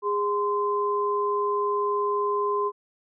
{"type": "tone pair together", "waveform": "sine", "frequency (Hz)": [410.4, 1034.1], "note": ["G#4", "C6"], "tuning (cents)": [-21, -21], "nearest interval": "octave + major third", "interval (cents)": 1600, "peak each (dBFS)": -25, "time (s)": [0.02, 2.72], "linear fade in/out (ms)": 50, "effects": []}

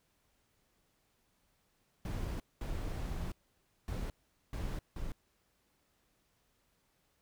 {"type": "noise bursts at uneven times", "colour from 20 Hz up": "brown", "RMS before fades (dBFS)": -38, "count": 5, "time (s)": [[2.05, 2.4], [2.61, 3.32], [3.88, 4.1], [4.53, 4.79], [4.96, 5.12]], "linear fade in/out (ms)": 2, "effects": ["pink hiss -75 dBFS RMS until 7.21 s"]}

